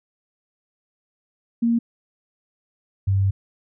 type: tone pair in turn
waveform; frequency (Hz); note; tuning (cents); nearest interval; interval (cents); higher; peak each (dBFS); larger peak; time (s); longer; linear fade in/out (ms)
sine; 233.1 / 97.47; A#3 / G2; 0 / -9; octave + minor third; 1509; first; -16; neither; 1.62-1.79 / 3.07-3.31; second; 10
effects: none